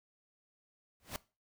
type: noise with exponential growth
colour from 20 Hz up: pink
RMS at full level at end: -36 dBFS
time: 1-1.16 s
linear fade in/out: 0 ms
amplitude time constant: 33 ms
effects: noise-tail reverb RT60 0.3 s tail -20 dB re dry